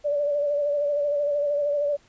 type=tone with vibrato; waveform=sine; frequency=580 Hz; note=D5; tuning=22 cents flat; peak=-21 dBFS; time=0.04-1.97 s; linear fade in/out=20 ms; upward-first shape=sine; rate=13 Hz; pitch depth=37 cents each way; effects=pink hiss -59 dBFS RMS until 2.08 s + resampled to 16000 Hz